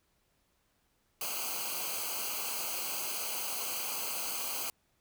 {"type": "noise with comb filter", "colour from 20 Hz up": "white", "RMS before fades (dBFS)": -36, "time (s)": [1.21, 4.7], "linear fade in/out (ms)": 2, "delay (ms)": 0.55, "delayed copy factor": -0.85, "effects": ["pink hiss -74 dBFS RMS until 5 s"]}